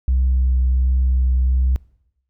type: tone with vibrato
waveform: sine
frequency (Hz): 63.9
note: C2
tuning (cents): -40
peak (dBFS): -12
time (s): 0.08-1.76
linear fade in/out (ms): 0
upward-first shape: sine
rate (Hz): 1.4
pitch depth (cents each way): 13
effects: noise-tail reverb RT60 0.8 s tail -23 dB re dry + tanh soft clip ceiling -11 dBFS